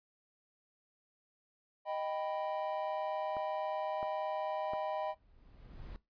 triangle chord, Eb augmented, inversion none, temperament equal, 622.3 / 784 / 987.8 Hz, Eb5 / G5 / B5, 0 / 0 / 0 cents, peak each -35 / -37 / -40 dBFS, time 1.85-5.15 s, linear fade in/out 50 ms
clicks, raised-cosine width 1 ms, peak -31 / -30 / -29 dBFS, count 3, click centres 3.368 / 4.029 / 4.735 s
brown noise with exponential growth, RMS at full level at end -44 dBFS, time 4.71-5.96 s, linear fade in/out 0 ms, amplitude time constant 270 ms
effects noise-tail reverb RT60 0.2 s tail -18 dB re dry + resampled to 11025 Hz

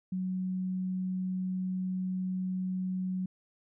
sine tone, 185.4 Hz, F#3, 4 cents sharp, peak -30 dBFS, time 0.12-3.26 s, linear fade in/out 5 ms, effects none

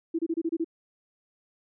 sine tone bursts, 329.9 Hz, E4, 1 cent sharp, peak -24 dBFS, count 7, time 0.14-0.645 s, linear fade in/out 10 ms, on 49 ms, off 27 ms, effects none

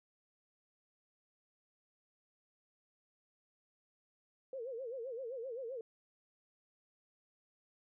sine tone with vibrato, 493.9 Hz, B4, in tune, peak -40 dBFS, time 4.53-5.81 s, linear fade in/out 2 ms, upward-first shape sine, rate 7.7 Hz, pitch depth 170 cents each way, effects none

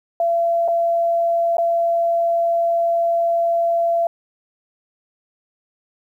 sine tone with dropouts, 678 Hz, E5, 49 cents sharp, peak -15 dBFS, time 0.2-4.07 s, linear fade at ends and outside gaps 2 ms, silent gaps 0.679-0.683 / 1.57-1.582 s, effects 9-bit

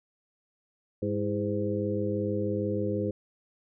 harmonic tone with a mistuned harmonic, 102.5 Hz, G#2, 22 cents flat, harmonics 1 / 2 / 3 / 4 / 5, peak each -33 / -33 / -33 / -33 / -33 dBFS, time 1.02-3.11 s, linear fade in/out 5 ms, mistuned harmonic 3, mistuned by +89 cents, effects none

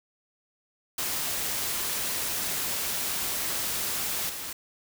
white noise with level steps, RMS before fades -30 / -36 dBFS, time 0.98-4.53 s, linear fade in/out 5 ms, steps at 4.29 s, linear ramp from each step 5 ms, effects none

